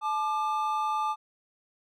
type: tone pair together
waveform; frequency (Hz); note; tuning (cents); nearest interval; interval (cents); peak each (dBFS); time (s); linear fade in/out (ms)
triangle; 864 / 1194.5; A5 / D6; -32 / +29; tritone; 561; -27; 0.01-1.16; 50
effects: none